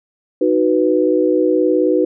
sine chord, B major, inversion first, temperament equal, 311.1 / 370 / 493.9 Hz, D#4 / F#4 / B4, 0 / 0 / 0 cents, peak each -16 dBFS, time 0.41-2.05 s, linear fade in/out 5 ms, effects none

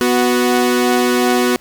sawtooth tone pair together, 246.9 / 369 Hz, B3 / F#4, 0 / -5 cents, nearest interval perfect fifth, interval 695 cents, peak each -11 dBFS, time 0.01-1.56 s, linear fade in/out 0 ms, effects pink hiss -47 dBFS RMS until 1.6 s

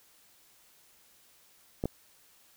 clicks, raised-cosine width 2 ms, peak -17 dBFS, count 2, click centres 1.839 / 1.856 s, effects white hiss -62 dBFS RMS until 2.56 s

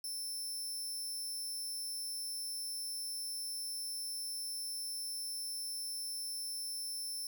20% pulse tone, 5330 Hz, E8, 18 cents sharp, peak -33 dBFS, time 0.04-7.27 s, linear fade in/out 2 ms, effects none

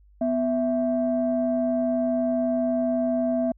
sine tone pair together, 249 / 659 Hz, B3 / E5, +14 / -1 cents, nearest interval octave + perfect fourth, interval 1685 cents, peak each -23 dBFS, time 0.21-3.52 s, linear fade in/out 5 ms, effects tanh soft clip ceiling -14 dBFS + added 50 Hz sine -52 dBFS peak until 3.57 s

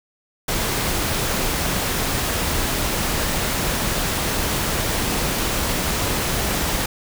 pink noise, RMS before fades -22 dBFS, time 0.48-6.86 s, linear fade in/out 5 ms, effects none

